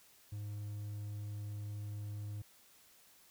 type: tone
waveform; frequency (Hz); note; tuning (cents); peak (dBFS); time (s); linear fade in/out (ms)
triangle; 103.83; G#2; 0; -38; 0.32-2.42; 5
effects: white hiss -64 dBFS RMS until 3.3 s